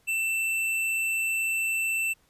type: tone with hard clipping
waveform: triangle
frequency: 2671 Hz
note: E7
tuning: 22 cents sharp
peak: -26 dBFS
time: 0.07-2.14 s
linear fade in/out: 20 ms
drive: 18 dB
effects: pink hiss -65 dBFS RMS until 2.29 s + resampled to 32000 Hz